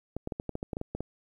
clicks, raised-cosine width 2 ms, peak -20 dBFS, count 12, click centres 0.166 / 0.274 / 0.322 / 0.399 / 0.493 / 0.554 / 0.629 / 0.732 / 0.769 / 0.814 / 0.95 / 1.006 s, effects 10-bit

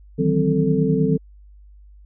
sine tone cluster, 153.9 / 163.4 / 189.8 / 260.6 / 440.5 Hz, D#3 / E3 / F#3 / C4 / A4, -19 / -15 / +44 / -7 / +2 cents, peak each -22 dBFS, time 0.18-1.18 s, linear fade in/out 20 ms, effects added 50 Hz sine -43 dBFS peak until 2.05 s

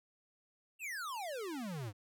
square exponential sweep, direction down, 2794 to 95.2 Hz, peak -40 dBFS, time 0.79-1.93 s, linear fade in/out 50 ms, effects none

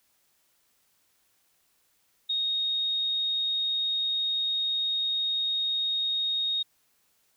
sine tone, 3729 Hz, A#7, in tune, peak -25 dBFS, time 2.29-6.63 s, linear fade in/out 10 ms, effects white hiss -69 dBFS RMS until 7.36 s

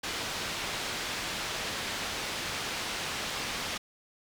white low-pass noise, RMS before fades -35 dBFS, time 0.03-3.78 s, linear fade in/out 10 ms, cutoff 4300 Hz, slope 12 dB/octave, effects none

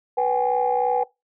sine tone cluster, 492.2 / 766 / 829 Hz, B4 / G5 / G#5, -6 / -40 / -3 cents, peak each -22 dBFS, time 0.17-1.04 s, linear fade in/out 10 ms, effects noise-tail reverb RT60 0.2 s tail -21 dB re dry + tanh soft clip ceiling -11 dBFS

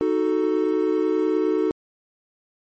triangle chord, D# diminished, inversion none, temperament equal, 311.1 / 370 / 440 Hz, D#4 / F#4 / A4, 0 / 0 / 0 cents, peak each -21 dBFS, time 0.01-1.71 s, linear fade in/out 0 ms, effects MP3 32 kbps

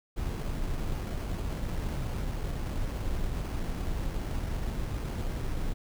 brown noise with sample-and-hold, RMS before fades -32 dBFS, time 0.16-5.74 s, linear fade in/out 20 ms, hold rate 3675 Hz, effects none

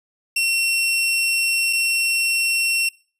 sawtooth tone pair in turn, 2720 / 2720 Hz, F7 / F7, -46 / -46 cents, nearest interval unison, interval 0 cents, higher neither, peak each -14 dBFS, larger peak neither, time 0.36-1.73 / 1.73-2.89 s, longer first, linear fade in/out 5 ms, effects noise-tail reverb RT60 0.4 s tail -23 dB re dry + resampled to 32000 Hz

